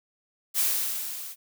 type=noise with level ramp; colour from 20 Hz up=blue; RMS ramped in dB=-22 to -40 dBFS; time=0.54-1.36 s; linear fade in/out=50 ms; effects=none